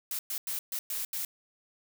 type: noise bursts at uneven times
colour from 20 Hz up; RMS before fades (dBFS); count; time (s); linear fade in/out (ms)
blue; -34; 6; 0.11-0.19 / 0.3-0.38 / 0.47-0.59 / 0.72-0.79 / 0.9-1.05 / 1.13-1.25; 2
effects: none